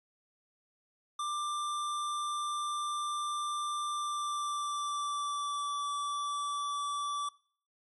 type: tone with pitch glide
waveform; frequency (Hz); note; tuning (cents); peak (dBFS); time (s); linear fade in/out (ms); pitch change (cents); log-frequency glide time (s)
square; 1185 to 1157.3; D6 to D6; +15 to -26; -33; 1.19-7.29; 5; -41; 3.9-5.64
effects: noise-tail reverb RT60 0.5 s tail -22 dB re dry + MP3 48 kbps